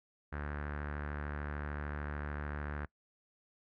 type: tone with low-pass filter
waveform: sawtooth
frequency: 73.42 Hz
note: D2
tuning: in tune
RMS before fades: -40 dBFS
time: 0.32-2.86 s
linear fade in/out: 10 ms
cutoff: 1600 Hz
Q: 4.1
effects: noise-tail reverb RT60 0.1 s tail -23 dB re dry